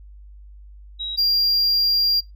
sine / triangle tone pair in turn, 3843 / 4770 Hz, B7 / D8, -48 / +26 cents, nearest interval major third, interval 374 cents, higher second, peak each -25 / -15 dBFS, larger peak second, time 0.99-1.17 / 1.17-2.21 s, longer second, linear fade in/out 20 ms, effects noise-tail reverb RT60 0.2 s tail -22 dB re dry + added 50 Hz sine -40 dBFS peak until 2.35 s

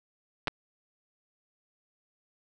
clicks, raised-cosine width 0.3 ms, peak -13 dBFS, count 2, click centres 0.473 / 0.48 s, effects none

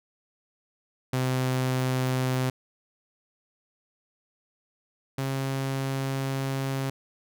sawtooth tone pair in turn, 129.1 / 134.97 Hz, C3 / C#3, -23 / -46 cents, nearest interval minor second, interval 77 cents, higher second, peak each -20 / -23 dBFS, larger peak first, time 1.13-2.5 / 5.18-6.9 s, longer second, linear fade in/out 5 ms, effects none

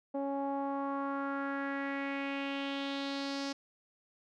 sawtooth tone with low-pass filter sweep, 277.2 Hz, C#4, in tune, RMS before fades -36 dBFS, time 0.14-3.53 s, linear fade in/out 10 ms, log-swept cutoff 680 to 5300 Hz, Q 3.3, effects none

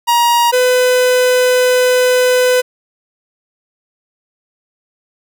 45% pulse tone pair in turn, 948 / 502.2 Hz, A#5 / B4, +29 / +29 cents, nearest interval major seventh, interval 1100 cents, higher first, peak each -9 / -9 dBFS, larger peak neither, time 0.07-0.52 / 0.52-2.62 s, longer second, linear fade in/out 20 ms, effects none

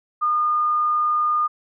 sine tone, 1218 Hz, D#6, 37 cents flat, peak -17 dBFS, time 0.21-1.48 s, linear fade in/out 20 ms, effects none

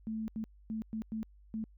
sine tone bursts at uneven times, 220 Hz, A3, in tune, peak -34 dBFS, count 6, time 0.07-0.28 / 0.36-0.44 / 0.7-0.82 / 0.93-1.02 / 1.12-1.23 / 1.54-1.64 s, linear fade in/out 0 ms, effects added 50 Hz sine -56 dBFS peak until 1.77 s

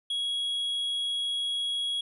triangle tone, 3322 Hz, G#7, in tune, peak -26 dBFS, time 0.1-2.01 s, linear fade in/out 5 ms, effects resampled to 32000 Hz

